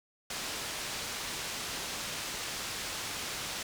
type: low-pass noise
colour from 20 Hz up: white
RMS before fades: -38 dBFS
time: 0.3-3.63 s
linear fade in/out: 5 ms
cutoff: 6300 Hz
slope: 12 dB/octave
effects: none